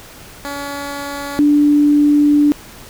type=tone pair in turn; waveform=10% pulse / sine; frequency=283.3 / 293.1 Hz; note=C#4 / D4; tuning=+38 / -3 cents; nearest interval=minor second; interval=59 cents; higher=second; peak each=-15 / -8 dBFS; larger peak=second; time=0.45-1.39 / 1.39-2.52 s; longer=second; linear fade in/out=0 ms; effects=pink hiss -38 dBFS RMS until 2.89 s